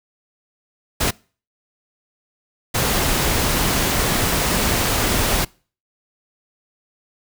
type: noise bursts at uneven times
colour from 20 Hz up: pink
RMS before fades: -19 dBFS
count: 2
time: 1-1.11 / 2.74-5.45 s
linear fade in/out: 10 ms
effects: noise-tail reverb RT60 0.4 s tail -25 dB re dry